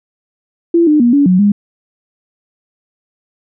sine tone with pitch steps, 338.5 / 301.6 / 239.2 / 284.5 / 183.3 / 204.4 Hz, E4 / D4 / A#3 / C#4 / F#3 / G#3, +46 / +46 / +45 / +45 / -16 / -27 cents, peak -6 dBFS, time 0.74-1.52 s, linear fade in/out 5 ms, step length 130 ms, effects none

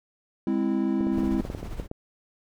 triangle chord, Ab augmented, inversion none, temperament equal with one note detuned, 204.6 / 261.6 / 329.6 Hz, Ab3 / C4 / E4, -26 / 0 / 0 cents, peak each -25 dBFS, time 0.47-1.41 s, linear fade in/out 2 ms
clicks, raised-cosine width 2 ms, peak -20 dBFS, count 11, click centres 1.008 / 1.069 / 1.183 / 1.233 / 1.4 / 1.451 / 1.501 / 1.549 / 1.63 / 1.799 / 1.914 s
brown noise with tremolo, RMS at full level -33 dBFS, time 1.11-1.88 s, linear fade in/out 50 ms, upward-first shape sine, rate 15 Hz, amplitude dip 50%
effects none

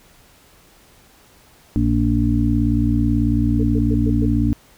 harmonic tone, 58.27 Hz, A#1, in tune, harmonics 1 / 2 / 4 / 5, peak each -20 / -20 / -20 / -20 dBFS, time 1.76-4.53 s, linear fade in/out 0 ms
sine tone bursts, 440.7 Hz, A4, 3 cents sharp, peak -25 dBFS, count 5, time 3.59-4.26 s, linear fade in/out 10 ms, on 46 ms, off 110 ms
effects pink hiss -51 dBFS RMS until 4.77 s

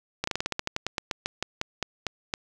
slowing click train, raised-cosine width 0.2 ms, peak -10 dBFS, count 19, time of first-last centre 0.24-2.339 s, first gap 34 ms, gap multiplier 1.13, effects none

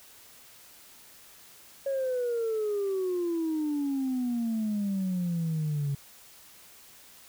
sine exponential sweep, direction down, 554.4 to 138.59 Hz, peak -25 dBFS, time 1.86-5.95 s, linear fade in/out 5 ms, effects tanh soft clip ceiling -24 dBFS + white hiss -53 dBFS RMS until 7.28 s

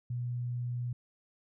sine tone, 122 Hz, B2, 21 cents flat, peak -32 dBFS, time 0.1-0.93 s, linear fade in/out 5 ms, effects none

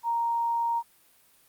sine tone, 932.3 Hz, A#5, in tune, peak -24 dBFS, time 0.03-0.83 s, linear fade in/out 50 ms, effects white hiss -61 dBFS RMS until 1.48 s + Opus 48 kbps

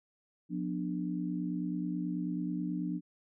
sine chord, B diminished, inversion second, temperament just, 177.8 / 246.9 / 296.3 Hz, F3 / B3 / D4, +31 / 0 / +15 cents, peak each -35 / -39 / -36 dBFS, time 0.49-3.01 s, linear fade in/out 50 ms, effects none

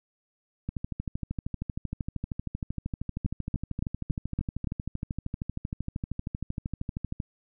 two click trains, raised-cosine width 5 ms, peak -19 / -15 dBFS, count 85 / 6, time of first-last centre 0.69-7.202 / 3.26-4.672 s, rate 12.9 / 3.54 Hz, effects none

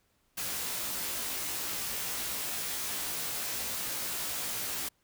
white noise with comb filter, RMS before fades -35 dBFS, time 0.37-4.89 s, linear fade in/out 10 ms, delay 17 ms, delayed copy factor +0.8, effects pink hiss -72 dBFS RMS until 5.03 s

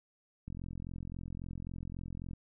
click train, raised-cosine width 5 ms, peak -30 dBFS, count 82, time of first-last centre 0.48-2.334 s, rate 43.7 Hz, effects none

